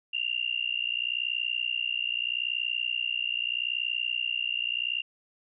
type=tone with amplitude modulation; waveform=sine; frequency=2794 Hz; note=F7; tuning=in tune; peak=-23 dBFS; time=0.13-5.02 s; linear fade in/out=10 ms; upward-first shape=sine; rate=60.8 Hz; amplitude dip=100%; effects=none